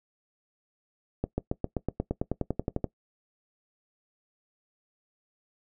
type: accelerating click train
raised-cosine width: 2 ms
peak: -14 dBFS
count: 16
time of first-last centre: 1.24-2.843 s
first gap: 140 ms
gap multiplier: 0.96
effects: noise-tail reverb RT60 0.1 s tail -19 dB re dry